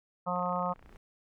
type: harmonic tone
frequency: 179 Hz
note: F3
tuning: 43 cents sharp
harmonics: 1 / 3 / 4 / 5 / 6 / 7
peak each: -36 / -36 / -36 / -36 / -36 / -36 dBFS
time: 0.26-0.74 s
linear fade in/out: 20 ms
type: noise with exponential growth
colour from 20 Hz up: brown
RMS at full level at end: -50 dBFS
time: 0.28-0.97 s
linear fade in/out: 2 ms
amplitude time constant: 150 ms
type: click train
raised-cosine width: 0.5 ms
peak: -40 dBFS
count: 19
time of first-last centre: 0.36-0.96 s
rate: 30 Hz
effects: none